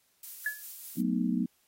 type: noise with tremolo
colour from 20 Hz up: violet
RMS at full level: -41 dBFS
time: 0.23-1.01 s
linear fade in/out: 2 ms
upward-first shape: sine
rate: 5 Hz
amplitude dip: 30%
type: tone with exponential decay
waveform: sine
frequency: 1706 Hz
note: G#6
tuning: 46 cents sharp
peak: -25 dBFS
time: 0.46-0.64 s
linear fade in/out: 2 ms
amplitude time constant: 37 ms
type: chord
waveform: sine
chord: B dominant seventh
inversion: second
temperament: just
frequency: 185.21 / 222.2 / 246.9 / 308.7 Hz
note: F#3 / A3 / B3 / D#4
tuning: +2 / +17 / 0 / -14 cents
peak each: -31 / -32 / -30 / -35 dBFS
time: 0.97-1.46 s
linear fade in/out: 10 ms
effects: white hiss -70 dBFS RMS until 1.67 s + AAC 48 kbps